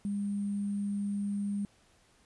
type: tone with sample-and-hold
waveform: sine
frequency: 202.2 Hz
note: G#3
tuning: 46 cents flat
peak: -30 dBFS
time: 0.05-1.65 s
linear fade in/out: 0 ms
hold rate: 8820 Hz
effects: pink hiss -65 dBFS RMS until 2.25 s + resampled to 24000 Hz